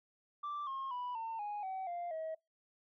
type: tone with pitch steps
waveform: sine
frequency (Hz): 1172 / 1074.7 / 985.5 / 903.7 / 828.7 / 759.9 / 696.9 / 639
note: D6 / C6 / B5 / A5 / G#5 / F#5 / F5 / D#5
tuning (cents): -4 / +46 / -4 / +46 / -4 / +46 / -4 / +46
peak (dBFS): -36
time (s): 0.43-2.35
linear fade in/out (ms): 10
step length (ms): 240
effects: noise-tail reverb RT60 0.2 s tail -24 dB re dry + tanh soft clip ceiling -36 dBFS